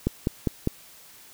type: click train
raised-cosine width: 3 ms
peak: -9 dBFS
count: 4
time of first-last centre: 0.07-0.674 s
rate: 4.97 Hz
effects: white hiss -50 dBFS RMS until 1.33 s

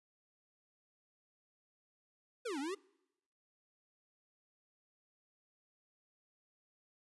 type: exponential two-way sweep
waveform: square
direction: down then up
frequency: 519 to 261.6 to 416.1 Hz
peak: -38 dBFS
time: 2.45-2.75 s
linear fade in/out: 10 ms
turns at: 2.59 s
effects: noise-tail reverb RT60 0.9 s tail -25 dB re dry + resampled to 24000 Hz

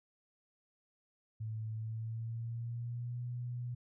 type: tone with pitch glide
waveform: sine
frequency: 110 to 122.05 Hz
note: A2 to B2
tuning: 0 to -20 cents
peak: -37 dBFS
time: 1.4-3.75 s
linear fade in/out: 10 ms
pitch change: +180 cents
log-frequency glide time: 1.74-3.22 s
effects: none

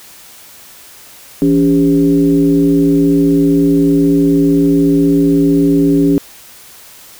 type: tone with frequency modulation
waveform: sine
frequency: 283.5 Hz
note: C#4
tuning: 39 cents sharp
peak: -7 dBFS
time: 1.42-6.18 s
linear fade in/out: 0 ms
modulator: 116 Hz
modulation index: 0.82
effects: white hiss -38 dBFS RMS until 7.19 s

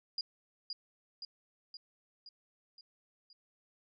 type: tone with echo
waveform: sine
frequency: 4859 Hz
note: D#8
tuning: 42 cents flat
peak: -33 dBFS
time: 0.18-0.21 s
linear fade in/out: 2 ms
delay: 520 ms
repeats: 6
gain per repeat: -4 dB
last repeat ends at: 3.33 s
effects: none

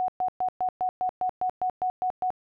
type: tone bursts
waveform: sine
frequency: 738 Hz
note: F#5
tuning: 5 cents flat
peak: -23 dBFS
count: 12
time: 0-2.304 s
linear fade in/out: 0 ms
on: 82 ms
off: 120 ms
effects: none

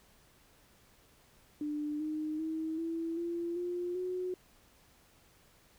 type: tone with pitch steps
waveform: sine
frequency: 297.8 / 308.1 / 318.8 / 329.9 / 341.3 / 353.1 / 365.4 Hz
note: D4 / D#4 / D#4 / E4 / F4 / F4 / F#4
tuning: +24 / -17 / +42 / +1 / -40 / +19 / -22 cents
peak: -33 dBFS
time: 1.61-4.34 s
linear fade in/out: 2 ms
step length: 390 ms
effects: pink hiss -64 dBFS RMS until 5.78 s

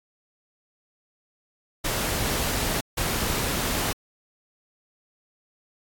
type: noise bursts at uneven times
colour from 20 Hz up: pink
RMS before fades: -26 dBFS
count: 2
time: 1.84-2.81 / 2.97-3.93 s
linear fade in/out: 10 ms
effects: AAC 64 kbps

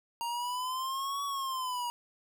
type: exponential two-way sweep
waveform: square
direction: up then down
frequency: 932.3 to 1131 to 954 Hz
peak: -33 dBFS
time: 0.21-1.9 s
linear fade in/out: 0 ms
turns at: 1.24 s
effects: none

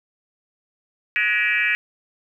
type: tone with frequency modulation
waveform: sine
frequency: 2118 Hz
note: C7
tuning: 21 cents sharp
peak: -17 dBFS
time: 1.16-1.75 s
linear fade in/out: 0 ms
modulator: 217 Hz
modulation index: 2.3
effects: 9-bit

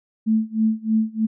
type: tone with tremolo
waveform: sine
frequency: 220 Hz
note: A3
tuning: in tune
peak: -14 dBFS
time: 0.26-1.27 s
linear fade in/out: 20 ms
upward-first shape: sine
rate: 3.2 Hz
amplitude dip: 95%
effects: none

